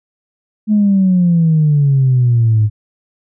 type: exponential sweep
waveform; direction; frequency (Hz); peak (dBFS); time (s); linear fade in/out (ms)
sine; down; 215.8 to 104.6; -7; 0.67-2.7; 50
effects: tanh soft clip ceiling -4 dBFS